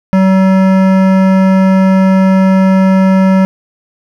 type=tone with hard clipping; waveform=sine; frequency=190 Hz; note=F#3; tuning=46 cents sharp; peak=-7 dBFS; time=0.13-3.45 s; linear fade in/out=0 ms; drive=16 dB; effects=none